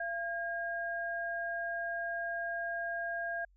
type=tone pair together; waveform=sine; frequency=682 / 1622 Hz; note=F5 / G#6; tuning=-41 / -41 cents; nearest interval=octave + minor third; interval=1500 cents; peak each=-37 / -36 dBFS; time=0-3.45 s; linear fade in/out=5 ms; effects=added 46 Hz sine -62 dBFS peak until 3.56 s